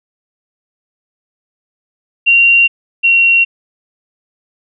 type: tone pair in turn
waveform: sine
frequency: 2760 / 2741 Hz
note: F7 / F7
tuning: -21 / -33 cents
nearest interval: unison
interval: 12 cents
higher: first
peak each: -5 / -6 dBFS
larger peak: first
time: 2.26-2.68 / 3.03-3.45 s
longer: neither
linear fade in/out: 20 ms
effects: none